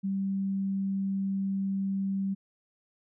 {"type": "tone", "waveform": "sine", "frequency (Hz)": 194.7, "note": "G3", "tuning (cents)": -12, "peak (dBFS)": -27, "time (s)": [0.03, 2.35], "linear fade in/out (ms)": 20, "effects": []}